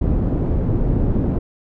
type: low-pass noise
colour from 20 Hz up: pink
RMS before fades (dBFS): -18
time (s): 0.01-1.39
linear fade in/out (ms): 10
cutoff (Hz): 320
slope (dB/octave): 12
effects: none